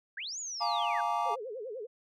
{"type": "linear two-way sweep", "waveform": "sine", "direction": "up then down", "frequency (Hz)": [1476, 7040, 1476], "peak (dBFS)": -36, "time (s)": [0.17, 1.01], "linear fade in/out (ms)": 5, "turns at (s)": 0.39}
{"type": "chord", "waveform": "triangle", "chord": "Bb dominant seventh", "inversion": "second", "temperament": "just", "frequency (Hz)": [699.2, 839.1, 932.3, 1165.4], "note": ["F5", "Ab5", "Bb5", "D6"], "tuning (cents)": [2, 18, 0, -14], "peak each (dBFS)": -32, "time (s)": [0.6, 1.36], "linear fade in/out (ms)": 20}
{"type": "tone with vibrato", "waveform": "sine", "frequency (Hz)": 468, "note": "A#4", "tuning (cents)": 7, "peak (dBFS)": -37, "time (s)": [1.25, 1.87], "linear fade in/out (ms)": 20, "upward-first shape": "sine", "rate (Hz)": 10, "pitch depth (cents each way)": 230}
{"effects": []}